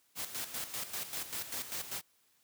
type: noise with tremolo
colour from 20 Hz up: white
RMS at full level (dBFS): -38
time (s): 0.15-2.02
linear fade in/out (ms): 50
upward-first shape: square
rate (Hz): 5.1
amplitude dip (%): 65
effects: white hiss -71 dBFS RMS until 2.43 s + high-pass 60 Hz 12 dB/octave